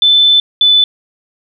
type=tone pair in turn; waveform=sine; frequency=3520 / 3498 Hz; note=A7 / A7; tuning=0 / -11 cents; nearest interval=unison; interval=11 cents; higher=first; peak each=-5 dBFS; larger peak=neither; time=0.02-0.4 / 0.61-0.84 s; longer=first; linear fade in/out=2 ms; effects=none